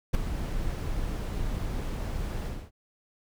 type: noise with ADSR envelope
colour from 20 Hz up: brown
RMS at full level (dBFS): -19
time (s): 0.13-2.71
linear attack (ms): 19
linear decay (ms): 6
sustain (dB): -12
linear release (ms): 260
effects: none